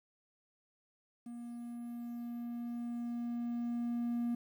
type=tone with level ramp; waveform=triangle; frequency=237.6 Hz; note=A#3; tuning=33 cents sharp; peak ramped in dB=-41 to -29 dBFS; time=1.26-4.35 s; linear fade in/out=5 ms; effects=tanh soft clip ceiling -25 dBFS + 11-bit